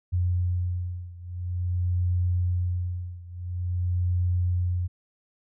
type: beating tone pair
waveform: sine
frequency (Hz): 89 / 89.48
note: F2 / F2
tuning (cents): +33 / +43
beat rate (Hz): 0.48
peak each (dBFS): -26 / -28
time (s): 0.12-4.88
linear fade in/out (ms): 20
effects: none